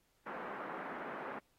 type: band-pass noise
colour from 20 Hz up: white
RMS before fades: -44 dBFS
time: 0.26-1.39 s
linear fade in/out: 5 ms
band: 200 to 1500 Hz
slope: 24 dB/octave
effects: pink hiss -75 dBFS RMS until 1.58 s + AAC 48 kbps